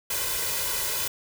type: noise with comb filter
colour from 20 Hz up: white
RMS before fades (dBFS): -28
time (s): 0.1-1.08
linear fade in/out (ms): 5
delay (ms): 2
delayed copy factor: +0.8
effects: none